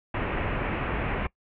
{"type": "low-pass noise", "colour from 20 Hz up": "pink", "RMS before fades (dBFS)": -29, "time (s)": [0.14, 1.27], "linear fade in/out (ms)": 5, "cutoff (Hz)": 2700, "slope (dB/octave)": 48, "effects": ["noise-tail reverb RT60 0.1 s tail -22 dB re dry"]}